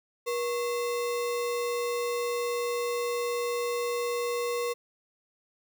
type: tone with sample-and-hold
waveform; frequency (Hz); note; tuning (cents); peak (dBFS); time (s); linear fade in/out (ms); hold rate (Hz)
sine; 479.4; A#4; +48; -27; 0.26-4.74; 20; 1575
effects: none